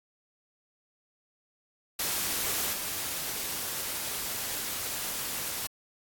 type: noise with level steps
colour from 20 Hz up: white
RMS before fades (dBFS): -30 / -34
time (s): 1.99-5.67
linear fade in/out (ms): 5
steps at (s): 2.72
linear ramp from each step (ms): 20
effects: AAC 64 kbps